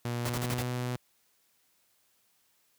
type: tone with pitch glide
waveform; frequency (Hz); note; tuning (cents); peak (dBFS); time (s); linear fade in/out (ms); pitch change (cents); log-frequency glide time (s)
sawtooth; 120 to 123.8; B2 to B2; -49 to +5; -27; 0.05-0.96; 0; +54; 0.22-0.63
type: noise bursts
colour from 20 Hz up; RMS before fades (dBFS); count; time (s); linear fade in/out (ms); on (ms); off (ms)
pink; -34; 5; 0.25-0.625; 5; 47; 35
effects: white hiss -70 dBFS RMS until 2.78 s + high-pass 60 Hz 12 dB/octave